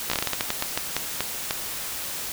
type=slowing click train; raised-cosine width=0.2 ms; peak=-6 dBFS; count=15; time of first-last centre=0.1-1.509 s; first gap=15 ms; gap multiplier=1.26; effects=white hiss -32 dBFS RMS until 2.32 s